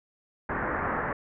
white low-pass noise, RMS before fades -30 dBFS, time 0.49-1.13 s, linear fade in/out 5 ms, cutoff 1800 Hz, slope 48 dB/octave, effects none

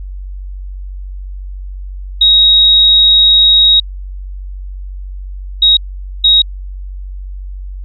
sine tone bursts at uneven times, 3787 Hz, A#7, 27 cents sharp, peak -4 dBFS, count 3, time 2.21-3.8 / 5.62-5.77 / 6.24-6.42 s, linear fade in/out 5 ms, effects added 47 Hz sine -22 dBFS peak until 7.84 s

